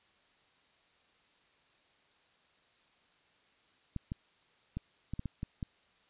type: clicks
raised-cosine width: 5 ms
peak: -24 dBFS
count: 8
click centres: 3.963 / 4.119 / 4.77 / 5.136 / 5.194 / 5.257 / 5.431 / 5.628 s
effects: white hiss -68 dBFS RMS until 6.09 s + resampled to 8000 Hz